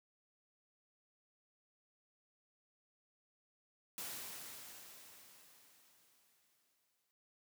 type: noise with exponential decay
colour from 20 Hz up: white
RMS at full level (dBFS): -44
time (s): 3.98-7.11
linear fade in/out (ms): 0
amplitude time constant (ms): 680
effects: noise-tail reverb RT60 0.1 s tail -20 dB re dry + high-pass 100 Hz 12 dB/octave